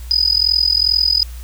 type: tone with amplitude modulation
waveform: sine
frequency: 4978 Hz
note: D#8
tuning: in tune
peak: -8 dBFS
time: 0.11-1.23 s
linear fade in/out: 0 ms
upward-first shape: sine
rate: 42.4 Hz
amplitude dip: 95%
effects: added 60 Hz sine -28 dBFS peak until 1.43 s + white hiss -43 dBFS RMS until 1.43 s